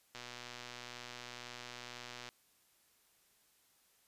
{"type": "click train", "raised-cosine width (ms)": 0.2, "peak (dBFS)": -29, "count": 262, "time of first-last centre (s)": [0.15, 2.289], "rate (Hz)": 122, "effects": ["white hiss -71 dBFS RMS until 4.07 s", "resampled to 32000 Hz"]}